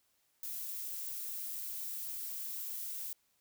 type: noise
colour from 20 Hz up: violet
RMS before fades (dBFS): -41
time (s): 0.43-3.13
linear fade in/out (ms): 2
effects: white hiss -75 dBFS RMS until 3.4 s